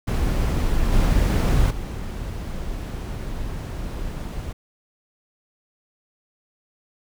brown noise with level steps, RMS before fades -21 / -18 / -29 dBFS, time 0.07-4.53 s, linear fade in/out 10 ms, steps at 0.92 / 1.7 s, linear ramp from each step 10 ms, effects none

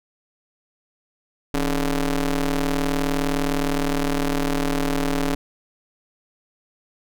sawtooth ring-modulated tone, 146.83 Hz, D3, in tune, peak -13 dBFS, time 1.54-5.35 s, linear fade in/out 2 ms, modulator 127 Hz, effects none

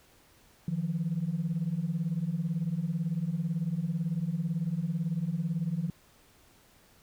sine beating tone pair, 155.56 / 173.56 Hz, D#3 / F3, 0 / -10 cents, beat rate 18 Hz, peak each -31 / -30 dBFS, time 0.68-5.9 s, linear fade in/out 2 ms, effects tanh soft clip ceiling -22 dBFS + pink hiss -61 dBFS RMS until 7.02 s

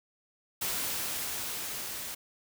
white noise with level ramp, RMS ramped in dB -32 to -39 dBFS, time 0.61-2.15 s, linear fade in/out 10 ms, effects none

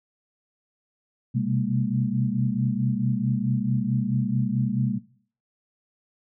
sine tone cluster, 126.6 / 131.2 / 200.3 / 229.7 Hz, B2 / C3 / G3 / A#3, +43 / +5 / +38 / -25 cents, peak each -27 dBFS, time 1.34-4.99 s, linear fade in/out 20 ms, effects noise-tail reverb RT60 0.5 s tail -18 dB re dry

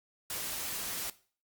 white noise, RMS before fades -37 dBFS, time 0.3-1.1 s, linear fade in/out 2 ms, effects noise-tail reverb RT60 0.4 s tail -17 dB re dry + Opus 48 kbps

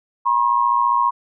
sine tone pair together, 962 / 1076.8 Hz, B5 / C6, -46 / +49 cents, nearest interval major second, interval 195 cents, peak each -17 dBFS, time 0.25-1.11 s, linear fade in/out 20 ms, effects none

